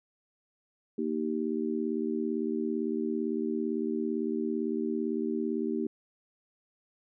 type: chord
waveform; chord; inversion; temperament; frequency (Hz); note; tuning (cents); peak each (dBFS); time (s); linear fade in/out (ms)
sine; Eb major; second; just; 233.3 / 311.1 / 388.9; Bb3 / Eb4 / G4; +2 / 0 / -14; -32 / -33 / -33; 0.98-5.87; 5
effects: none